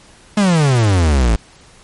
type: exponential sweep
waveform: 45% pulse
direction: down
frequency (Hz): 214.8 to 51.91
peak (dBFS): -10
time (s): 0.37-1.36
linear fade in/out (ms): 5
effects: pink hiss -45 dBFS RMS until 1.83 s + MP3 48 kbps